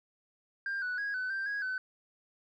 sine tone with pitch steps, 1595 / 1481 / 1649 / 1508 / 1573 / 1650 / 1515 Hz, G6 / F#6 / G#6 / F#6 / G6 / G#6 / F#6, +30 / +1 / -13 / +32 / +6 / -12 / +40 cents, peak -30 dBFS, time 0.66-1.78 s, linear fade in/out 2 ms, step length 160 ms, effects tanh soft clip ceiling -30 dBFS

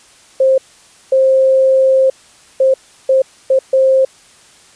sine tone bursts at uneven times, 529 Hz, C5, 19 cents sharp, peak -7 dBFS, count 6, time 0.4-0.58 / 1.12-2.1 / 2.6-2.74 / 3.09-3.22 / 3.5-3.59 / 3.73-4.05 s, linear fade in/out 5 ms, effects white hiss -45 dBFS RMS until 4.75 s + resampled to 22050 Hz

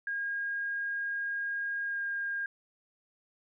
sine tone with pitch glide, 1626 to 1614.8 Hz, G#6 to G#6, -37 to -49 cents, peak -31 dBFS, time 0.07-2.46 s, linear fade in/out 2 ms, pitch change -12 cents, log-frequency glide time 1.85-2 s, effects none

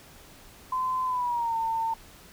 sine tone with pitch glide, 1026 to 903.6 Hz, C6 to A5, -34 to +46 cents, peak -25 dBFS, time 0.72-1.94 s, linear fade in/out 5 ms, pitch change -220 cents, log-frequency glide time 1.05-1.57 s, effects pink hiss -51 dBFS RMS until 2.32 s

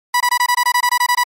30% pulse tone bursts, 980 Hz, B5, 14 cents flat, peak -9 dBFS, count 13, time 0.14-1.236 s, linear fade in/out 5 ms, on 64 ms, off 22 ms, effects MP3 64 kbps

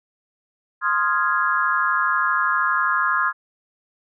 sine chord, F minor seventh, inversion second, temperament equal, 1046.5 / 1244.5 / 1396.9 / 1661.2 Hz, C6 / Eb6 / F6 / Ab6, 0 / 0 / 0 / 0 cents, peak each -23 dBFS, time 0.81-3.33 s, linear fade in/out 50 ms, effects none

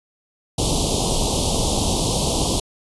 pink band-stop noise, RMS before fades -20 dBFS, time 0.58-2.6 s, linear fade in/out 5 ms, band 980 to 3000 Hz, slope 48 dB/octave, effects resampled to 24000 Hz

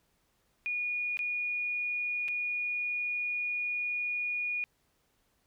sine tone with dropouts, 2447 Hz, D#7, 29 cents flat, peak -30 dBFS, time 0.66-4.64 s, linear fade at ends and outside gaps 0 ms, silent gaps 1.171-1.191 / 2.281-2.285 s, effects pink hiss -73 dBFS RMS until 5.46 s

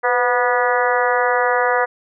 harmonic tone with a mistuned harmonic, 243.8 Hz, B3, 22 cents flat, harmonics 2 / 3 / 4 / 5 / 6 / 7 / 8, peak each -19 / -21 / -22 / -23 / -24 / -24 / -25 dBFS, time 0.03-1.86 s, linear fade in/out 20 ms, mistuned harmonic 2, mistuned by +42 cents, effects none

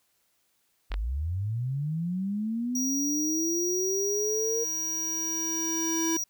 sine linear sweep, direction up, 40.68 to 466.2 Hz, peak -27 dBFS, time 0.9-4.65 s, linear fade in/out 20 ms
clicks, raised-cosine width 0.3 ms, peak -20 dBFS, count 2, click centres 0.918 / 0.941 s
square tone, 5750 Hz, F8, 50 cents sharp, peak -29 dBFS, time 2.75-6.24 s, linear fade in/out 5 ms
square tone with exponential growth, 328.7 Hz, E4, 5 cents flat, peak -26 dBFS, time 3.18-6.17 s, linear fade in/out 5 ms, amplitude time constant 650 ms
effects white hiss -71 dBFS RMS until 6.29 s

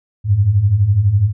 sine beating tone pair, 92.5 / 104.5 Hz, F#2 / G#2, 0 / +11 cents, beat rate 12 Hz, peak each -17 / -11 dBFS, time 0.24-1.33 s, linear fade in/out 50 ms, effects none

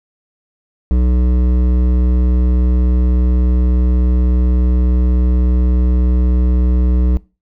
sine tone with hard clipping, 61.74 Hz, B1, in tune, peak -12 dBFS, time 0.91-7.17 s, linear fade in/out 0 ms, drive 12 dB, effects noise-tail reverb RT60 0.3 s tail -21 dB re dry

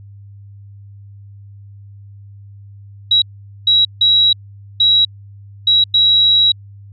sine tone bursts at uneven times, 3873 Hz, B7, 35 cents flat, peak -8 dBFS, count 6, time 3.11-3.22 / 3.67-3.85 / 4.01-4.33 / 4.8-5.05 / 5.67-5.84 / 5.94-6.52 s, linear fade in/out 5 ms, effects added 100 Hz sine -35 dBFS peak until 6.92 s

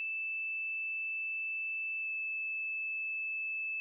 sine tone with pitch glide, 2637 to 2622 Hz, E7 to E7, 0 to -10 cents, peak -34 dBFS, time 0-3.8 s, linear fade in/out 0 ms, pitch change -10 cents, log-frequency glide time 2-2.08 s, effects none

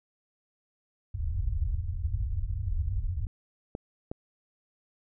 white low-pass noise, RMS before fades -30 dBFS, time 1.14-3.27 s, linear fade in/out 2 ms, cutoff 100 Hz, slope 48 dB/octave
clicks, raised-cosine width 2 ms, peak -21 dBFS, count 2, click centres 3.751 / 4.115 s
effects none

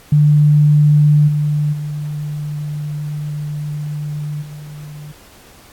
sine tone with level steps, 148.7 Hz, D3, 22 cents sharp, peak -7 / -13 / -20 / -29 dBFS, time 0.12-5.12 s, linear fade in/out 5 ms, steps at 1.27 / 1.72 / 4.41 s, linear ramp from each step 20 ms, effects pink hiss -44 dBFS RMS until 5.72 s + AAC 64 kbps

